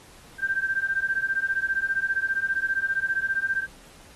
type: beating tone pair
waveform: sine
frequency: 1568 / 1583 Hz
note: G6 / G6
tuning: 0 / +17 cents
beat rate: 15 Hz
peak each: -26 dBFS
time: 0.38-3.67 s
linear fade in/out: 50 ms
effects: pink hiss -51 dBFS RMS until 4.15 s + AAC 32 kbps